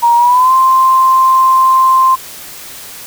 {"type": "tone with pitch glide", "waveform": "sine", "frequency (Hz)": [943, 1046.3], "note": ["A#5", "C6"], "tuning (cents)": [20, 0], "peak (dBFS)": -5, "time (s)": [0.02, 2.16], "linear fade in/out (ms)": 20, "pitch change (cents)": 180, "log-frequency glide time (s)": [0.16, 0.53], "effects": ["white hiss -30 dBFS RMS until 3.06 s"]}